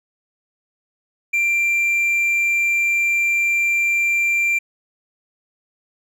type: tone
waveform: triangle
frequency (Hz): 2366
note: D7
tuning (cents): +12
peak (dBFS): -14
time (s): 1.33-4.59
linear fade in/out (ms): 10
effects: none